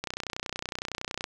click train, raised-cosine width 0.2 ms, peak -15 dBFS, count 38, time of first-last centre 0.04-1.241 s, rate 30.8 Hz, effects none

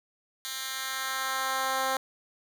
10% pulse tone with high-pass filter sweep, 264.4 Hz, C4, 18 cents sharp, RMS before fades -31 dBFS, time 0.45-1.97 s, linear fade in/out 0 ms, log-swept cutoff 3100 to 560 Hz, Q 0.94, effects 9-bit

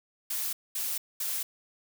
blue noise bursts, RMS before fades -32 dBFS, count 3, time 0.3-1.43 s, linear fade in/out 5 ms, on 230 ms, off 220 ms, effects none

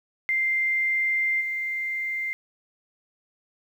sine tone with level steps, 2093 Hz, C7, in tune, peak -21 / -26 dBFS, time 0.29-2.33 s, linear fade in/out 0 ms, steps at 1.4 s, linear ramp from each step 20 ms, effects 9-bit

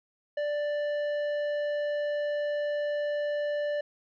sine tone with tanh clipping, 588 Hz, D5, 2 cents sharp, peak -29 dBFS, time 0.37-3.81 s, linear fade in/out 5 ms, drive 10 dB, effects none

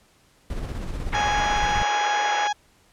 brown noise with tremolo, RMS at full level -28 dBFS, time 0.5-1.83 s, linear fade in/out 2 ms, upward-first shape square, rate 16 Hz, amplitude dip 35%
white band-pass noise, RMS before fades -29 dBFS, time 1.12-2.48 s, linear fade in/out 10 ms, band 430 to 2300 Hz, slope 24 dB/octave
harmonic tone, 831 Hz, G#5, 1 cent sharp, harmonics 1 / 2 / 3 / 4 / 5 / 6 / 7 / 8, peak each -22 / -30 / -40 / -33 / -44 / -43 / -40 / -42 dBFS, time 1.14-2.53 s, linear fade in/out 10 ms
effects pink hiss -59 dBFS RMS until 2.92 s + low-pass 11000 Hz 12 dB/octave

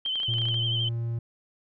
sine tone with vibrato, 3105 Hz, G7, 17 cents flat, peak -26 dBFS, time 0.05-0.89 s, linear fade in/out 5 ms, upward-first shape sine, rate 12 Hz, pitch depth 44 cents each way
clicks, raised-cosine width 0.3 ms, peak -27 dBFS, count 10, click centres 0.061 / 0.156 / 0.201 / 0.233 / 0.338 / 0.384 / 0.418 / 0.455 / 0.486 / 0.543 s
triangle tone, 116.54 Hz, A#2, in tune, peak -25 dBFS, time 0.28-1.19 s, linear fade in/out 5 ms
effects none

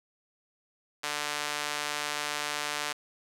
sawtooth tone with high-pass filter, 147.8 Hz, D3, 11 cents sharp, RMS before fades -33 dBFS, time 1.03-2.93 s, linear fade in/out 10 ms, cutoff 1100 Hz, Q 0.57, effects low-pass 10000 Hz 12 dB/octave + 9-bit

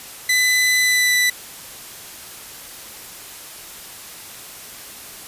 sawtooth tone with pitch glide, 2005 to 1984.3 Hz, B6 to B6, +26 to +8 cents, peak -11 dBFS, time 0.29-1.3 s, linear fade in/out 5 ms, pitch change -18 cents, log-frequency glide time 0.8-1.14 s, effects white hiss -37 dBFS RMS until 5.27 s + resampled to 32000 Hz

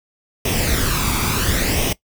pink noise with flanger, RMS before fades -19 dBFS, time 0.45-1.93 s, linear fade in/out 5 ms, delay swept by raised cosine 0.34 to 0.86 ms, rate 0.71 Hz, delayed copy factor +0.6, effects noise-tail reverb RT60 0.1 s tail -19 dB re dry

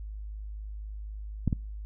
clicks, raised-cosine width 5 ms, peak -12 / -15 dBFS, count 2, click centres 1.477 / 1.528 s, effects noise-tail reverb RT60 0.4 s tail -26 dB re dry + added 52 Hz sine -36 dBFS peak until 1.85 s

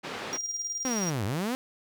pink band-pass noise, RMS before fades -37 dBFS, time 0.03-0.38 s, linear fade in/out 20 ms, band 240 to 3800 Hz, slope 12 dB/octave
triangle tone with tremolo, 5700 Hz, F8, 34 cents sharp, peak -28 dBFS, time 0.33-1.1 s, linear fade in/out 0 ms, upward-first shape square, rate 19 Hz, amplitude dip 50%
sawtooth linear two-way sweep, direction down then up, 266.7 to 92.5 to 266.7 Hz, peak -24 dBFS, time 0.85-1.55 s, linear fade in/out 0 ms, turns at 1.25 s
effects none

